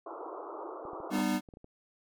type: band-pass noise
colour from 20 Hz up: pink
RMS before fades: -42 dBFS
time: 0.06-1.22 s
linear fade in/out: 5 ms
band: 310 to 1300 Hz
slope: 96 dB/octave
type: clicks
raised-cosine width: 2 ms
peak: -37 dBFS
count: 9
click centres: 0.853 / 0.933 / 1.003 / 1.185 / 1.344 / 1.488 / 1.538 / 1.571 / 1.644 s
type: chord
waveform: square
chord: G augmented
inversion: none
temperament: equal with one note detuned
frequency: 196 / 246.9 / 303.8 Hz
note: G3 / B3 / D#4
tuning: 0 / 0 / -41 cents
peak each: -33 dBFS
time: 1.1-1.41 s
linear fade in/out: 50 ms
effects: none